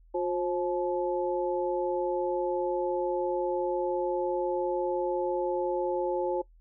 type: tone cluster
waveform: sine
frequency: 357.8 / 532 / 862 Hz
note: F4 / C5 / A5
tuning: +42 / +29 / -36 cents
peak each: -29 / -30 / -34 dBFS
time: 0.14-6.42 s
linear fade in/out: 10 ms
effects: noise-tail reverb RT60 0.1 s tail -19 dB re dry + added 41 Hz sine -54 dBFS peak until 6.6 s